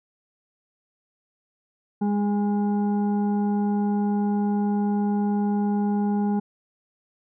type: tone with frequency modulation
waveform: sine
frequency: 204.6 Hz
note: G#3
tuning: 26 cents flat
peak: -20 dBFS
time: 2.01-6.4 s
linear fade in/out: 10 ms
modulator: 617 Hz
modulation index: 0.54
effects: none